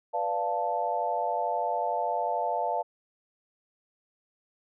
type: chord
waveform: sine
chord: B half-diminished seventh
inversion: none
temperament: equal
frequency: 493.9 / 587.3 / 698.5 / 880 Hz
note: B4 / D5 / F5 / A5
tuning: 0 / 0 / 0 / 0 cents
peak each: -35 / -33 / -30 / -30 dBFS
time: 0.13-2.83 s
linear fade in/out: 20 ms
effects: none